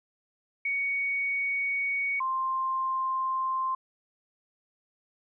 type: tone pair in turn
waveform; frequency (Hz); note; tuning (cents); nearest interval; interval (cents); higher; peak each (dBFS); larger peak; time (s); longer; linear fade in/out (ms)
sine; 2235 / 1049.9; C#7 / C6; +14 / +6; octave + minor second; 1308; first; -26; neither; 0.65-2.2 / 2.2-3.75; neither; 5
effects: none